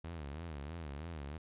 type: tone with vibrato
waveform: sawtooth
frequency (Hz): 77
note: D#2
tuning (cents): -17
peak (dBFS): -38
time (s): 0.04-1.38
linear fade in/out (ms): 5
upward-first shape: sine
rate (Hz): 3.1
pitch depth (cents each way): 180
effects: resampled to 8000 Hz